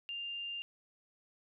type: tone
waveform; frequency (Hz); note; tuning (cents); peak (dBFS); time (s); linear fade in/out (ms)
sine; 2797; F7; +2; -38; 0.09-0.62; 0
effects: none